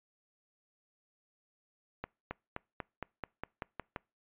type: accelerating click train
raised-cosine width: 0.5 ms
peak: -22 dBFS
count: 10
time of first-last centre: 2.04-3.962 s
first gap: 270 ms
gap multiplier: 0.94
effects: noise-tail reverb RT60 0.3 s tail -26 dB re dry + resampled to 8000 Hz